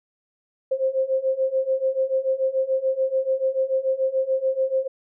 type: beating tone pair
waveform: sine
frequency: 524 / 530.9 Hz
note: C5 / C5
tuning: +2 / +25 cents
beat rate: 6.9 Hz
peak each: -24 / -22 dBFS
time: 0.71-4.88 s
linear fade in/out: 10 ms
effects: none